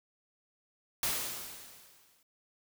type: noise with exponential decay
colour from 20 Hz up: white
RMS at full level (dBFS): -30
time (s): 1.03-2.23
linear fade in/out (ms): 2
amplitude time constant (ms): 260
effects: none